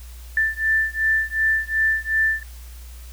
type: beating tone pair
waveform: sine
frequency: 1769 / 1771.7 Hz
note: A6 / A6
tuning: +9 / +11 cents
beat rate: 2.7 Hz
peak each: -21 dBFS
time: 0.37-2.43 s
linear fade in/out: 2 ms
effects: added 60 Hz sine -36 dBFS peak until 3.12 s + white hiss -48 dBFS RMS until 3.12 s